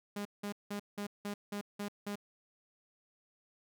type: tone bursts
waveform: sawtooth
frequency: 204.2 Hz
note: G#3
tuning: 29 cents flat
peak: -33 dBFS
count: 8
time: 0.16-2.156 s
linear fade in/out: 5 ms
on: 92 ms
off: 180 ms
effects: none